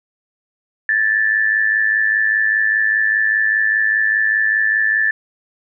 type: tone with amplitude modulation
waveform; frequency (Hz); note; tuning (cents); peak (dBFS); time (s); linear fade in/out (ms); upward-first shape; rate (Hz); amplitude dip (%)
sine; 1753; A6; -7; -10; 0.89-5.11; 2; sine; 105; 65
effects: none